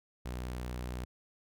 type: tone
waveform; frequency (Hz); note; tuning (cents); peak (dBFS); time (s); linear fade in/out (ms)
sawtooth; 61.7; B1; -1; -33; 0.25-1.05; 10
effects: none